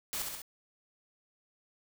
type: noise with echo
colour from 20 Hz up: white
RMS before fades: -36 dBFS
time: 0.13-0.22 s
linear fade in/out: 0 ms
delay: 66 ms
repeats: 3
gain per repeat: -3 dB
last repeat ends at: 0.418 s
effects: none